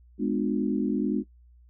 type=chord; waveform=sine; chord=G# diminished seventh; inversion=none; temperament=just; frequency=207.7 / 249.2 / 299 / 358.8 Hz; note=G#3 / B3 / D4 / F4; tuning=0 / +16 / +31 / +47 cents; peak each=-28 / -29 / -28 / -32 dBFS; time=0.18-1.24 s; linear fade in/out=50 ms; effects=noise-tail reverb RT60 0.1 s tail -18 dB re dry + added 60 Hz sine -52 dBFS peak until 1.69 s